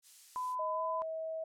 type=noise; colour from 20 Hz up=violet; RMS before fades=-48 dBFS; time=0.02-0.56 s; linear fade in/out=50 ms
type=tone; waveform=sine; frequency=1006 Hz; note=B5; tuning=32 cents sharp; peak=-34 dBFS; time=0.36-1.02 s; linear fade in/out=0 ms
type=tone with pitch glide; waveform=sine; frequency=628 to 642.7 Hz; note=D#5 to E5; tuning=+16 to -44 cents; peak=-36 dBFS; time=0.59-1.44 s; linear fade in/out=5 ms; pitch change=+40 cents; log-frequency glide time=0.73-0.82 s
effects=low-pass 8000 Hz 12 dB/octave